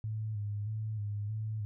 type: tone with vibrato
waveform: sine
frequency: 106 Hz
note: G#2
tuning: 36 cents sharp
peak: -33 dBFS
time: 0.04-1.65 s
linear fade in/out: 0 ms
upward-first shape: square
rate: 1.6 Hz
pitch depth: 45 cents each way
effects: none